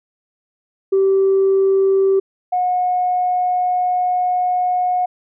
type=tone pair in turn; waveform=sine; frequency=387.4 / 725.6 Hz; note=G4 / F#5; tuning=-20 / -34 cents; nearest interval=major seventh; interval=1086 cents; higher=second; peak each=-10 / -14 dBFS; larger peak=first; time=0.92-2.2 / 2.52-5.06 s; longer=second; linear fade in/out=10 ms; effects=tanh soft clip ceiling -8 dBFS